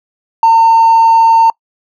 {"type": "tone with hard clipping", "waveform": "sine", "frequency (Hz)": 908, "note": "A#5", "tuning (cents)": -46, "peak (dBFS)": -4, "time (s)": [0.43, 1.5], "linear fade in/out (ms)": 2, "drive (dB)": 1, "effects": ["noise-tail reverb RT60 0.1 s tail -25 dB re dry"]}